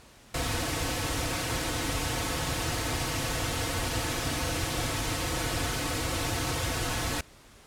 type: noise with comb filter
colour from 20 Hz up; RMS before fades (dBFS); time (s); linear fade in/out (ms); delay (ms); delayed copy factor
pink; -30; 0.34-7.21; 5; 5; -0.85
effects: pink hiss -54 dBFS RMS until 7.66 s + low-pass 11000 Hz 12 dB/octave